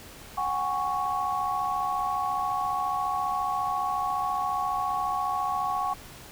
sine chord, F# suspended second, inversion none, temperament equal with one note detuned, 740 / 814.5 / 1108.7 Hz, F#5 / G#5 / C#6, 0 / -34 / 0 cents, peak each -31 / -31 / -28 dBFS, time 0.37-5.94 s, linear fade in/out 10 ms, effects pink hiss -46 dBFS RMS until 6.31 s

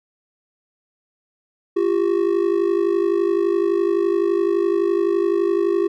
triangle ring-modulated tone, 370.9 Hz, F#4, 4 cents sharp, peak -11 dBFS, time 1.76-5.88 s, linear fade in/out 10 ms, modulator 25.9 Hz, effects none

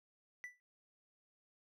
triangle tone with exponential decay, 1975.5 Hz, B6, in tune, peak -39 dBFS, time 0.44-0.6 s, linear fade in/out 0 ms, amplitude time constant 33 ms, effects none

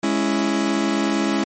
40% pulse chord, C# minor, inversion second, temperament just, 207.9 / 277.2 / 332.6 Hz, G#3 / C#4 / E4, +2 / 0 / +16 cents, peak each -22 dBFS, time 0.03-1.44 s, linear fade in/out 5 ms, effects MP3 32 kbps

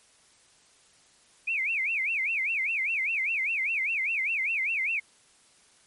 sine tone with vibrato, 2369 Hz, D7, 14 cents sharp, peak -25 dBFS, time 1.47-5 s, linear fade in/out 10 ms, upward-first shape sine, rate 5 Hz, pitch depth 250 cents each way, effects white hiss -60 dBFS RMS until 5.86 s + MP3 48 kbps

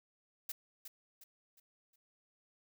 blue noise with echo, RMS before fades -40 dBFS, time 0.49-0.52 s, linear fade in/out 5 ms, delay 360 ms, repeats 4, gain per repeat -8 dB, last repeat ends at 1.96 s, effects none

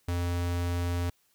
square tone, 87.31 Hz, F2, in tune, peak -28 dBFS, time 0.08-1.1 s, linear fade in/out 5 ms, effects white hiss -69 dBFS RMS until 1.34 s

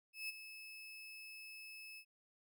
35% pulse tone with ADSR envelope, 2600 Hz, E7, 24 cents flat, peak -38 dBFS, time 0.13-2.05 s, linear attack 160 ms, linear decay 21 ms, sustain -11 dB, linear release 70 ms, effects none

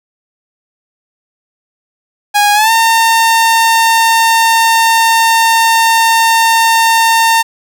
sawtooth tone with pitch glide, 824 to 909 Hz, G#5 to A#5, -14 to -44 cents, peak -3 dBFS, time 2.34-7.43 s, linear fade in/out 20 ms, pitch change +170 cents, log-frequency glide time 2.54-2.71 s, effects none

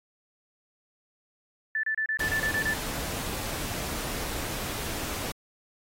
sine tone bursts, 1757 Hz, A6, 3 cents flat, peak -25 dBFS, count 9, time 1.75-2.737 s, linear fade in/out 2 ms, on 83 ms, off 30 ms
pink noise, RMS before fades -34 dBFS, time 2.19-5.32 s, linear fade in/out 5 ms
effects AAC 48 kbps

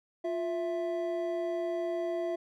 triangle tone pair together, 350.7 / 662 Hz, F4 / E5, +7 / +7 cents, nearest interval major seventh, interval 1100 cents, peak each -31 / -31 dBFS, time 0.24-2.36 s, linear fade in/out 10 ms, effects none

